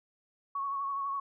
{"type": "tone with vibrato", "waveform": "sine", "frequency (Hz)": 1108.7, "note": "C#6", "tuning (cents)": 0, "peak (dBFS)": -31, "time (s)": [0.55, 1.2], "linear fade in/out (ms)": 5, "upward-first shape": "sine", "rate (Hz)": 12, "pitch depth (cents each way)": 29, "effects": []}